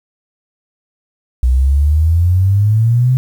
sine exponential sweep, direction up, 61 to 130.81 Hz, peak -8 dBFS, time 1.43-3.17 s, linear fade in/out 0 ms, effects 7-bit

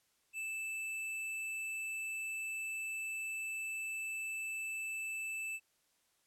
sine tone with tanh clipping, 2637 Hz, E7, in tune, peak -39 dBFS, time 0.33-5.6 s, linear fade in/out 50 ms, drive 18 dB, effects white hiss -75 dBFS RMS until 6.26 s + low-pass 12000 Hz 12 dB/octave

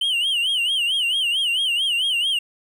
triangle tone with vibrato, 2998 Hz, F#7, 22 cents sharp, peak -17 dBFS, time 0.01-2.39 s, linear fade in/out 5 ms, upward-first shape sine, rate 4.5 Hz, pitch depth 150 cents each way, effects none

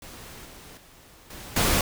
pink noise with level steps, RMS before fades -43 / -46 / -52 / -41 / -22 dBFS, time 0.02-1.81 s, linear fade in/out 2 ms, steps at 0.45 / 0.77 / 1.3 / 1.56 s, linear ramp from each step 5 ms, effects none

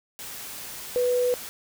sine tone in noise, 493.9 Hz, B4, in tune, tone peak -20 dBFS, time 0.96-1.34 s, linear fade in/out 0 ms, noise white, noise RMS -38 dBFS, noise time 0.19-1.49 s, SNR +15 dB, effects none

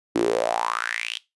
sawtooth tone with high-pass filter sweep, 57.3 Hz, A#1, 29 cents flat, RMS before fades -25 dBFS, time 0.15-1.18 s, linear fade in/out 10 ms, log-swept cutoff 300 to 3300 Hz, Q 6.7, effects noise-tail reverb RT60 0.2 s tail -18 dB re dry + resampled to 24000 Hz

